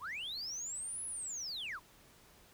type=linear two-way sweep; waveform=sine; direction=up then down; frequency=874 to 10548 to 874 Hz; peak=-37 dBFS; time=0-1.8 s; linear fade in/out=50 ms; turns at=1.05 s; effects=tanh soft clip ceiling -37 dBFS + pink hiss -62 dBFS RMS until 2.53 s